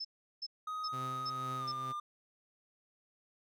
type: tone bursts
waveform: sine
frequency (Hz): 5250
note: E8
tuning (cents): -8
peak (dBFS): -37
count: 5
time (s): 0-1.72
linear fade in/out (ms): 10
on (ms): 48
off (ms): 370
type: tone with pitch glide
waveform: triangle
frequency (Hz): 1254 to 1200.8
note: D#6 to D6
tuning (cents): +13 to +38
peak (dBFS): -35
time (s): 0.67-2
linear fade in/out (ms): 5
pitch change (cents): -75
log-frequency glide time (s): 1.58-1.65
type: tone with tremolo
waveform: sawtooth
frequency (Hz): 130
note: C3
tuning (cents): -11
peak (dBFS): -37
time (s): 0.92-1.93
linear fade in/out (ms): 20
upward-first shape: triangle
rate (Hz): 2.1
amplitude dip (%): 60
effects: none